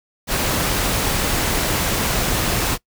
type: noise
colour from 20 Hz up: pink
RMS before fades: -20 dBFS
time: 0.27-2.78 s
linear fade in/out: 50 ms
effects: noise-tail reverb RT60 0.1 s tail -22 dB re dry